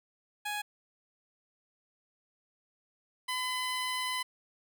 15% pulse tone pair in turn, 833 / 1011.5 Hz, G#5 / B5, +5 / +41 cents, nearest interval minor third, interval 336 cents, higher second, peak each -27 / -25 dBFS, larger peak second, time 0.45-0.62 / 3.28-4.23 s, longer second, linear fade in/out 10 ms, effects none

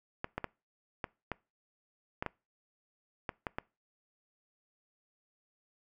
clicks, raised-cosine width 0.5 ms, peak -19 dBFS, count 10, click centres 0.244 / 0.38 / 0.443 / 1.042 / 1.317 / 2.225 / 2.263 / 3.292 / 3.468 / 3.585 s, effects noise-tail reverb RT60 0.3 s tail -24 dB re dry

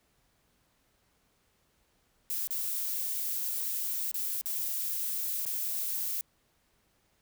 violet noise with dropouts, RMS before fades -33 dBFS, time 2.3-6.21 s, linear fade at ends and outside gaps 0 ms, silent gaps 2.472-2.507 / 4.114-4.143 / 4.412-4.458 / 5.452-5.464 s, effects pink hiss -71 dBFS RMS until 7.21 s

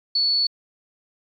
sine tone, 4432 Hz, C#8, 1 cent flat, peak -17 dBFS, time 0.15-0.47 s, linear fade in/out 5 ms, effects MP3 96 kbps

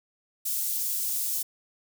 white high-pass noise, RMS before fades -29 dBFS, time 0.45-1.43 s, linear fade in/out 10 ms, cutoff 7200 Hz, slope 12 dB/octave, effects none

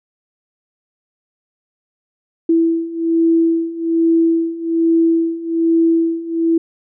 sine beating tone pair, 329.6 / 330.8 Hz, E4 / E4, 0 / +6 cents, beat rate 1.2 Hz, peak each -17 / -14 dBFS, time 2.49-6.58 s, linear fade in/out 5 ms, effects none

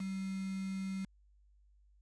sine tone with quantisation, 191.6 Hz, G3, 39 cents flat, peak -36 dBFS, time 0-1.05 s, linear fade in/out 5 ms, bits 8, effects added 50 Hz sine -63 dBFS peak until 2.01 s + resampled to 22050 Hz

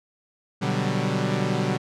sawtooth chord, G major seventh, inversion first, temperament equal, 123.47 / 146.83 / 185 / 196 Hz, B2 / D3 / F#3 / G3, 0 / 0 / 0 / 0 cents, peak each -24 dBFS, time 0.61-1.78 s, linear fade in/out 20 ms, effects low-pass 6000 Hz 12 dB/octave

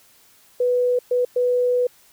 sine tone bursts at uneven times, 493.9 Hz, B4, in tune, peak -16 dBFS, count 3, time 0.6-0.99 / 1.11-1.25 / 1.36-1.87 s, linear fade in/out 5 ms, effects white hiss -54 dBFS RMS until 2.12 s

